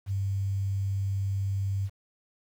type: tone with quantisation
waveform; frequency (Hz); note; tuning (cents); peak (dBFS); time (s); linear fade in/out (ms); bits
sine; 98; G2; 0; -26; 0.06-1.9; 50; 9
effects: none